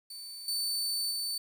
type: tone with level steps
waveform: sawtooth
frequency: 4527 Hz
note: C#8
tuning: 36 cents sharp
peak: -39 / -27 / -29 dBFS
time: 0.1-1.38 s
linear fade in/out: 5 ms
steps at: 0.48 / 1.11 s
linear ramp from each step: 2 ms
effects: 10-bit